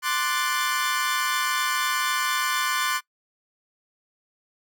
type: chord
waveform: sawtooth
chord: D dominant seventh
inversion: third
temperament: equal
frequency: 1046.5 / 1174.7 / 1480 / 1760 Hz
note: C6 / D6 / F#6 / A6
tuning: 0 / 0 / 0 / 0 cents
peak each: -24 / -25 / -25 / -26 dBFS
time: 0.02-3.01 s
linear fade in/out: 50 ms
effects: noise-tail reverb RT60 0.1 s tail -21 dB re dry